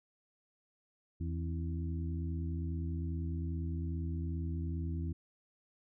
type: harmonic tone with a mistuned harmonic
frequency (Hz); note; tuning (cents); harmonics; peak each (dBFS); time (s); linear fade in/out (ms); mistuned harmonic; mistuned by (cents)
82.41; E2; 0; 1 / 2 / 3 / 4; -35 / -41 / -45 / -47; 1.2-5.13; 10; 3; +86
effects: none

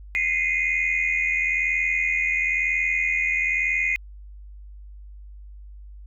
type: tone cluster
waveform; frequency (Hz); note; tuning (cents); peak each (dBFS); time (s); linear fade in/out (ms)
sine; 2050 / 2131 / 2472; C7 / C7 / D#7; -36 / +31 / -12; -24; 0.15-3.96; 0
effects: tanh soft clip ceiling -13 dBFS + added 50 Hz sine -39 dBFS peak until 6.06 s

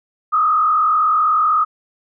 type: tone with frequency modulation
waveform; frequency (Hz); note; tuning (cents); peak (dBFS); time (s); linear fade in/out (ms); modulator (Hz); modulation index
sine; 1244.5; D#6; 0; -12; 0.32-1.65; 20; 44; 1
effects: none

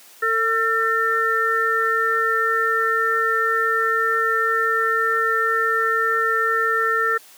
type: harmonic tone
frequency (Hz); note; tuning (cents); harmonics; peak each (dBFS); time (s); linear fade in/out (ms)
450.5; A4; +41; 1 / 3 / 4; -24 / -20 / -21; 0.22-7.18; 10
effects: white hiss -47 dBFS RMS until 7.37 s + high-pass 300 Hz 12 dB/octave

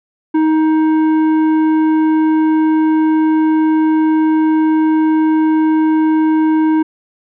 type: tone with tanh clipping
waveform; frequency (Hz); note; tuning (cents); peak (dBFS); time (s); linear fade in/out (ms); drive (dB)
sine; 314.1; D#4; +16; -11; 0.34-6.83; 10; 10
effects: none

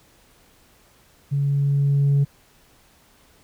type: tone with level ramp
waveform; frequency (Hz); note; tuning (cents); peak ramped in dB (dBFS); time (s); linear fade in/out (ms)
sine; 140.9; C#3; +29; -18 to -12; 1.31-2.25; 20
effects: tanh soft clip ceiling -13 dBFS + pink hiss -56 dBFS RMS until 3.43 s

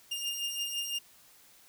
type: beating tone pair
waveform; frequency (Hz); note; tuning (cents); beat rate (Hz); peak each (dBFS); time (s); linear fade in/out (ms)
sawtooth; 2810 / 2815.9; F7 / F7; +10 / +14; 5.9; -35 / -31; 0.11-0.99; 10
effects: white hiss -59 dBFS RMS until 1.68 s

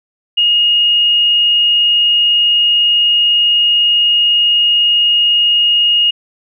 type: tone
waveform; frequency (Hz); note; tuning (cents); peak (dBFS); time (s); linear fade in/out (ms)
sine; 2862; F7; +42; -8; 0.37-6.11; 10
effects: none

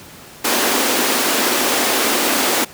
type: high-pass noise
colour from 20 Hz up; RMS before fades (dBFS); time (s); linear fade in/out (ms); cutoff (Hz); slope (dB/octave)
pink; -17; 0.44-2.65; 10; 230; 48
effects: pink hiss -39 dBFS RMS until 2.73 s + high-pass 80 Hz 12 dB/octave

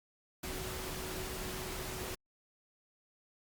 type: tone in noise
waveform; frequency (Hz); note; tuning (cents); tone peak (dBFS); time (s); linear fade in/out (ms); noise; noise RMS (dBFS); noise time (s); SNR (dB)
sine; 372.3; F#4; +11; -46; 0.43-2.15; 5; pink; -41; 0.43-2.15; -8
effects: Opus 48 kbps

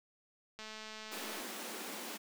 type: click train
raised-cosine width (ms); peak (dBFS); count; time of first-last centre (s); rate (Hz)
0.2; -30; 178; 0.59-1.406; 217
type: high-pass noise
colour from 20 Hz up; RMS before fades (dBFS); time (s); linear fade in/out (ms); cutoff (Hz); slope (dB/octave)
pink; -44; 1.11-2.18; 20; 200; 96
effects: none

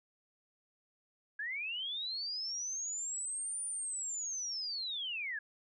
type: linear two-way sweep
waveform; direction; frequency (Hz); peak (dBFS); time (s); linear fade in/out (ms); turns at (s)
sine; up then down; 1633 to 9397 to 1633; -36; 1.39-5.39; 5; 3.64
effects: none

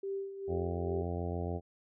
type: tone with tremolo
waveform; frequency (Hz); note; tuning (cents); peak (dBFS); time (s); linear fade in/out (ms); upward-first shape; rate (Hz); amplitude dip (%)
sine; 392; G4; 0; -33; 0.03-1.02; 5; sine; 2.4; 65
type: harmonic tone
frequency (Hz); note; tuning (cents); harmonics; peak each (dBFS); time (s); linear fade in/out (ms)
87; F2; -6; 1 / 2 / 3 / 4 / 5 / 6 / 7 / 8 / 9; -36 / -41 / -44 / -43 / -42 / -48 / -46 / -46 / -48; 0.47-1.61; 50
effects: none

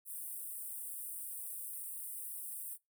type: high-pass noise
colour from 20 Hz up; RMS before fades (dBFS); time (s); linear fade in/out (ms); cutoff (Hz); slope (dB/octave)
pink; -44; 0.05-2.78; 50; 8500; 96
effects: noise-tail reverb RT60 0.2 s tail -23 dB re dry

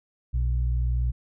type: tone pair together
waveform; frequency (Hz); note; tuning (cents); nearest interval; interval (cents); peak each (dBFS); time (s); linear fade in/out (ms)
sine; 60.95 / 121.9; B1 / B2; -22 / -22; octave; 1200; -22 / -30; 0.33-1.12; 20
effects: none

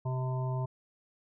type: harmonic tone with a mistuned harmonic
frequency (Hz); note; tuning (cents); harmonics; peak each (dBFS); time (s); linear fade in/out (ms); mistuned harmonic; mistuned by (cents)
129; C3; -24; 1 / 3 / 5 / 7 / 8; -30 / -43 / -42 / -43 / -46; 0.05-0.66; 10; 8; -21
effects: none

